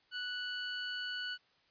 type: tone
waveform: 20% pulse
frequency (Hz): 1480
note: F#6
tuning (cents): 0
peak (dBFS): -32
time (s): 0.11-1.38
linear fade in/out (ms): 50
effects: white hiss -70 dBFS RMS until 1.7 s + resampled to 11025 Hz